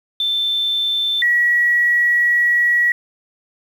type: tone pair in turn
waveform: sine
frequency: 3545 / 1922.9 Hz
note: A7 / B6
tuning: +12 / -47 cents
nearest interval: major seventh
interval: 1059 cents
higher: first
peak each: -16 / -12 dBFS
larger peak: second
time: 0.2-1.22 / 1.22-2.92 s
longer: second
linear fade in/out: 2 ms
effects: 7-bit